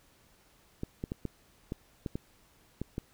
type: clicks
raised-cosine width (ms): 3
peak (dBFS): -21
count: 9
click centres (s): 0.834 / 1.039 / 1.119 / 1.253 / 1.721 / 2.062 / 2.155 / 2.816 / 2.981
effects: pink hiss -64 dBFS RMS until 3.13 s